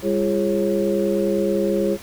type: tone cluster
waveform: sine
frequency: 200.3 / 343.3 / 412.9 / 545 Hz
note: G3 / F4 / G#4 / C#5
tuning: +38 / -30 / -10 / -29 cents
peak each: -23 dBFS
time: 0.02-1.98 s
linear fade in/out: 50 ms
effects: pink hiss -40 dBFS RMS until 2.02 s